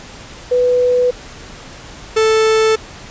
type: tone pair in turn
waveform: sine / 45% pulse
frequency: 495.5 / 440 Hz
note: B4 / A4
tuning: +6 / 0 cents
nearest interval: major second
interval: 206 cents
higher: first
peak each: -10 dBFS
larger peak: neither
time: 0.51-1.11 / 2.16-2.76 s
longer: neither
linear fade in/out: 10 ms
effects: pink hiss -35 dBFS RMS until 3.1 s + resampled to 16000 Hz